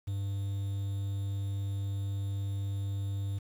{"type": "tone with quantisation", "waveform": "triangle", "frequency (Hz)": 99.1, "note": "G2", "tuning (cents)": 19, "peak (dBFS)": -29, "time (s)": [0.07, 3.39], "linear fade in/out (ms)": 10, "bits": 9, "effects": []}